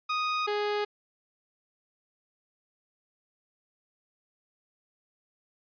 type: tone pair in turn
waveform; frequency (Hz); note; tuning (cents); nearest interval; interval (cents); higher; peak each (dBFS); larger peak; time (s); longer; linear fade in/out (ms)
sawtooth; 1244.5 / 415.3; D#6 / G#4; 0 / 0; octave + perfect fifth; 1900; first; -23; neither; 0.09-0.47 / 0.47-0.85; neither; 10
effects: resampled to 11025 Hz